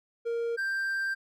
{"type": "tone pair in turn", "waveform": "triangle", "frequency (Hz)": [466.2, 1577.2], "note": ["A#4", "G6"], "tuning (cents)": [0, 10], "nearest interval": "octave + major sixth", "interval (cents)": 2110, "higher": "second", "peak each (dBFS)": -26, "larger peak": "neither", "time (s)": [[0.25, 0.57], [0.57, 1.15]], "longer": "second", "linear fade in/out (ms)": 20, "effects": []}